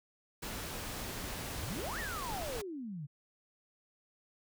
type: noise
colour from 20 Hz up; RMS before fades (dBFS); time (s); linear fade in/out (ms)
pink; -41; 0.42-2.62; 10
type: exponential two-way sweep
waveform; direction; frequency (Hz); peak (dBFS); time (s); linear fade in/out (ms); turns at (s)
sine; up then down; 43 to 1945 to 135.2; -39; 1.55-3.07; 20; 1.99
effects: none